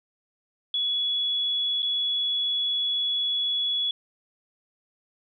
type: tone with dropouts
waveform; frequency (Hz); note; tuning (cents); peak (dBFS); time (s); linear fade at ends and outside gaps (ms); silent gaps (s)
sine; 3386; G#7; +33; -23; 0.74-3.91; 2; 1.822-1.828
effects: none